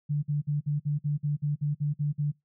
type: tone bursts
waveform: sine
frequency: 146.83 Hz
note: D3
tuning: in tune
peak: -24 dBFS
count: 12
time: 0.09-2.32 s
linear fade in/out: 20 ms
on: 140 ms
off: 50 ms
effects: noise-tail reverb RT60 0.2 s tail -25 dB re dry